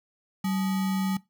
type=tone with sample-and-hold; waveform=sine; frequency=191.1 Hz; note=G3; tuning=44 cents flat; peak=-24 dBFS; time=0.44-1.17 s; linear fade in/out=5 ms; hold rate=1050 Hz; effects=noise-tail reverb RT60 0.2 s tail -20 dB re dry